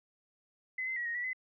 sine tone with pitch steps, 2032 / 2064 / 1920 / 1870 / 1947 / 2030 Hz, B6 / C7 / B6 / A#6 / B6 / B6, +49 / -24 / -49 / +5 / -25 / +47 cents, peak -33 dBFS, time 0.78-1.332 s, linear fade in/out 5 ms, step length 92 ms, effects none

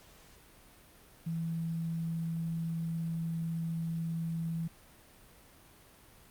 sine tone with quantisation, 164.81 Hz, E3, in tune, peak -32 dBFS, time 1.26-4.68 s, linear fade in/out 10 ms, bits 10, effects pink hiss -58 dBFS RMS until 6.3 s + Opus 48 kbps

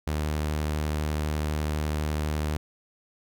sawtooth tone, 76 Hz, D#2, 40 cents flat, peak -22 dBFS, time 0.07-2.57 s, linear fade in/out 0 ms, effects none

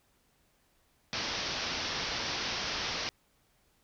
white low-pass noise, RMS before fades -35 dBFS, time 1.13-3.09 s, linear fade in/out 0 ms, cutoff 5800 Hz, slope 96 dB/octave, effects pink hiss -70 dBFS RMS until 3.83 s

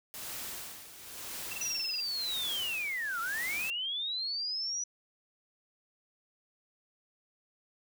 white noise with tremolo, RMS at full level -40 dBFS, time 0.14-3.7 s, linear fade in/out 0 ms, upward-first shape sine, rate 0.96 Hz, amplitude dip 70%
sine tone bursts, 2690 Hz, E7, 34 cents sharp, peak -37 dBFS, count 11, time 1.51-2.005 s, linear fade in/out 5 ms, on 25 ms, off 22 ms
sine linear two-way sweep, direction down then up, 5920 to 1311 to 5920 Hz, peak -32 dBFS, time 1.61-4.84 s, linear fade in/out 5 ms, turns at 3.2 s
effects none

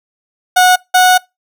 30% pulse tone pair in turn, 732 / 734.8 Hz, F#5 / F#5, -19 / -12 cents, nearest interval unison, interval 7 cents, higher second, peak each -3 dBFS, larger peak neither, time 0.56-0.76 / 0.94-1.18 s, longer second, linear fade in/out 10 ms, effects noise-tail reverb RT60 0.2 s tail -23 dB re dry

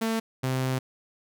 sawtooth tone pair in turn, 224.6 / 130.14 Hz, A3 / C3, +36 / -9 cents, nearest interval major sixth, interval 945 cents, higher first, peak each -21 dBFS, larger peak neither, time 0.01-0.2 / 0.43-0.79 s, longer second, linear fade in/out 10 ms, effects none

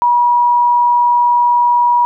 sine tone, 964 Hz, B5, 42 cents flat, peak -8 dBFS, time 0.02-2.05 s, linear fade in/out 0 ms, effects none

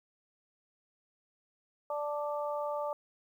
harmonic tone, 293.7 Hz, D4, in tune, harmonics 2 / 3 / 4, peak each -34 / -38 / -40 dBFS, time 1.9-2.93 s, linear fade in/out 2 ms, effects 11-bit

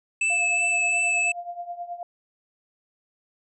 square tone with vibrato, 2627 Hz, E7, 7 cents flat, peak -21 dBFS, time 0.21-1.32 s, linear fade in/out 5 ms, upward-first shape sine, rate 2.8 Hz, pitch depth 11 cents each way
sine tone with tremolo, 698.5 Hz, F5, in tune, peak -28 dBFS, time 0.3-2.03 s, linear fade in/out 2 ms, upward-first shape triangle, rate 9.4 Hz, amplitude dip 85%
effects resampled to 22050 Hz

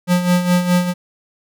square tone with tremolo, 178.3 Hz, F3, 36 cents sharp, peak -11 dBFS, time 0.07-0.94 s, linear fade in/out 50 ms, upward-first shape sine, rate 4.8 Hz, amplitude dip 65%, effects none

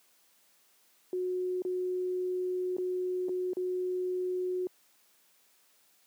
sine tone with dropouts, 365.3 Hz, F#4, 22 cents flat, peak -29 dBFS, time 1.13-4.67 s, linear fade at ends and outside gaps 1 ms, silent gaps 1.62-1.65 / 2.767-2.783 / 3.285-3.292 / 3.533-3.569 s, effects white hiss -66 dBFS RMS until 6.06 s + high-pass 200 Hz 12 dB/octave

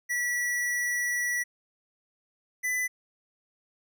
square tone pair in turn, 1946 / 1998.4 Hz, B6 / B6, -26 / +20 cents, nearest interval unison, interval 46 cents, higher second, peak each -27 dBFS, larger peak neither, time 0.09-1.44 / 2.63-2.88 s, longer first, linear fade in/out 20 ms, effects none

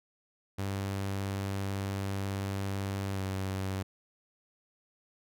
sawtooth tone with pitch glide, 98.1 to 95.8 Hz, G2 to G2, +2 to -39 cents, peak -28 dBFS, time 0.58-3.83 s, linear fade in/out 10 ms, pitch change -41 cents, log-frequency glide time 3.13-3.19 s, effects none

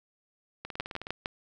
two click trains, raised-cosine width 0.3 ms, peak -15 / -22 dBFS, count 4 / 9, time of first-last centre 0.8-1.259 / 0.65-1.069 s, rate 6.54 / 19.1 Hz, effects none

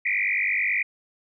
sine tone with frequency modulation, 2184 Hz, C#7, 26 cents flat, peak -21 dBFS, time 0.05-0.83 s, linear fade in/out 10 ms, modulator 49.3 Hz, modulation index 5.1, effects none

